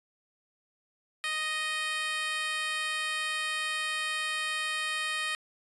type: tone with high-pass filter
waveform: 10% pulse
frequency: 622.3 Hz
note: D#5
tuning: in tune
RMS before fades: -32 dBFS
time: 1.24-5.35 s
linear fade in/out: 0 ms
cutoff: 1600 Hz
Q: 1.4
effects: resampled to 24000 Hz